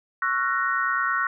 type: chord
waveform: sine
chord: F# dominant seventh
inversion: second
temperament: equal with one note detuned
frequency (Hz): 1108.7 / 1350.9 / 1480 / 1864.7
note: C#6 / E6 / F#6 / A#6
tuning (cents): 0 / +42 / 0 / 0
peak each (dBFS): -27 / -27 / -26 / -28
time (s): 0.22-1.27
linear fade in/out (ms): 2
effects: none